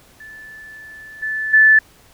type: tone with level steps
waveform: sine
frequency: 1747 Hz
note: A6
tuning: 13 cents flat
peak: -35 / -20 / -7 dBFS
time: 0.2-1.79 s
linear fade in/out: 5 ms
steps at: 1.22 / 1.53 s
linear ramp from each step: 10 ms
effects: pink hiss -50 dBFS RMS until 2.13 s